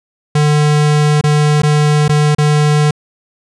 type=tone with dropouts; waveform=square; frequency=149.4 Hz; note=D3; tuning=30 cents sharp; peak=-9 dBFS; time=0.35-2.91 s; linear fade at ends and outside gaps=5 ms; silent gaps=1.212-1.238 / 1.62-1.632 / 2.081-2.093 / 2.349-2.383 s; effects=resampled to 22050 Hz